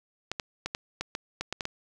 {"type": "clicks", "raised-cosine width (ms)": 0.2, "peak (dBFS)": -14, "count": 10, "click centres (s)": [0.316, 0.398, 0.66, 0.749, 1.01, 1.151, 1.41, 1.526, 1.608, 1.654], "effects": []}